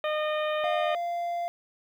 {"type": "harmonic tone", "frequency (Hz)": 611, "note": "D#5", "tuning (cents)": -32, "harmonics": [1, 2, 3, 4, 5, 6], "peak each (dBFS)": [-27, -33, -37, -39, -41, -43], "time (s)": [0.04, 0.95], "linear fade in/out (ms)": 2}
{"type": "tone with pitch glide", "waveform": "triangle", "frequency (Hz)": [702, 692.3], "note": ["F5", "F5"], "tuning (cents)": [9, -15], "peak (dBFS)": -26, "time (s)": [0.64, 1.48], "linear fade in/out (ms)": 0, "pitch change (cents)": -24, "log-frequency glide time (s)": [0.77, 0.96]}
{"effects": ["10-bit"]}